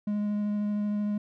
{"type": "tone with vibrato", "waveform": "triangle", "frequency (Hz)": 207.7, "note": "G#3", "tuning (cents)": 0, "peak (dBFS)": -24, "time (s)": [0.07, 1.18], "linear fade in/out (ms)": 5, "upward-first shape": "triangle", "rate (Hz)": 13, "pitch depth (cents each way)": 11, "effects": []}